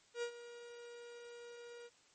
45% pulse tone with ADSR envelope, 475.8 Hz, A#4, 35 cents sharp, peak -36 dBFS, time 0.14-1.9 s, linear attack 84 ms, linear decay 83 ms, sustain -14 dB, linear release 42 ms, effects white hiss -68 dBFS RMS until 2.14 s + MP3 32 kbps

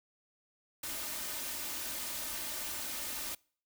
white noise with comb filter, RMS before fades -39 dBFS, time 0.83-3.35 s, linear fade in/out 5 ms, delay 3.3 ms, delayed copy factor +0.55, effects noise-tail reverb RT60 0.5 s tail -26 dB re dry

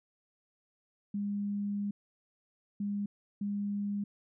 sine tone bursts at uneven times, 203.2 Hz, G#3, 38 cents flat, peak -31 dBFS, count 3, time 1.14-1.91 / 2.8-3.06 / 3.41-4.04 s, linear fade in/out 5 ms, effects none

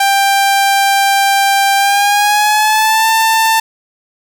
sawtooth tone with pitch glide, 790 to 891.9 Hz, G5 to A5, +13 to +23 cents, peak -5 dBFS, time 0-3.6 s, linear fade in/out 5 ms, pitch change +210 cents, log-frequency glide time 1.77-3.08 s, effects none

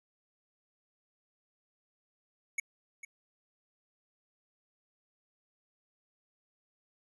square tone with echo, 2217 Hz, C#7, in tune, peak -30 dBFS, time 2.58-2.6 s, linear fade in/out 5 ms, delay 450 ms, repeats 1, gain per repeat -13 dB, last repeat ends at 3.05 s, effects resampled to 32000 Hz

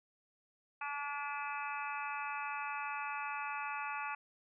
harmonic tone with a mistuned harmonic, 287.5 Hz, D4, 37 cents flat, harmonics 3 / 4 / 5 / 6 / 7 / 8 / 9, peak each -42 / -43 / -44 / -51 / -52 / -49 / -45 dBFS, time 0.81-4.15 s, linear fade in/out 5 ms, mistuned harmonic 8, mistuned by +42 cents, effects none

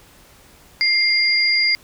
sine tone pair together, 2104 / 4817 Hz, C7 / D8, +9 / +43 cents, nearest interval octave + major second, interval 1434 cents, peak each -17 dBFS, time 0.81-1.75 s, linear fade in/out 0 ms, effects pink hiss -49 dBFS RMS until 1.83 s

